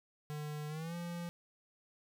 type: tone with pitch glide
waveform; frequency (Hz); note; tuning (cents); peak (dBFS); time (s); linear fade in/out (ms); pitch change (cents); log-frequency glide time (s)
square; 150 to 172.3; D3 to F3; +37 to -23; -40; 0.3-1.29; 0; +240; 0.68-0.95
effects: none